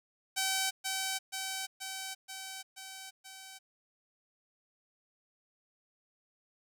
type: tone with echo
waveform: 5% pulse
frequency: 767 Hz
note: G5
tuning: 38 cents flat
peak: -18 dBFS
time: 0.36-0.71 s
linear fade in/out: 20 ms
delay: 480 ms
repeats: 6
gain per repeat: -3 dB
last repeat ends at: 3.59 s
effects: none